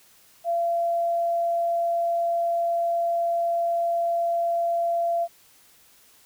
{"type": "tone", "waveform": "sine", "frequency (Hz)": 682, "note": "F5", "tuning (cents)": -41, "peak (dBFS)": -21, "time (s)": [0.44, 5.28], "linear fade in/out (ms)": 50, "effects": ["white hiss -56 dBFS RMS until 6.25 s"]}